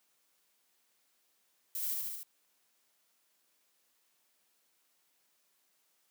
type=noise with echo; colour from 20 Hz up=violet; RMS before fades=-37 dBFS; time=1.75-1.94 s; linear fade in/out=2 ms; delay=73 ms; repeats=4; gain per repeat=-2 dB; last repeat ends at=2.232 s; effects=white hiss -74 dBFS RMS until 6.1 s + high-pass 200 Hz 12 dB/octave